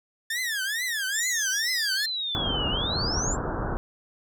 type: tone with vibrato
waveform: sawtooth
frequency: 1760 Hz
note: A6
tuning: in tune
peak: -23 dBFS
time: 0.3-2.06 s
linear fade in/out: 5 ms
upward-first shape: triangle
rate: 2.3 Hz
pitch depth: 280 cents each way
type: exponential two-way sweep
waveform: sine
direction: down then up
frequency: 7590 to 2801 to 7590 Hz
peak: -27 dBFS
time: 1.11-3.37 s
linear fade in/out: 50 ms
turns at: 2.69 s
type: low-pass noise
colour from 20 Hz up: pink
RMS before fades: -29 dBFS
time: 2.35-3.77 s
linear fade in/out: 0 ms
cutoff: 1600 Hz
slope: 96 dB/octave
effects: none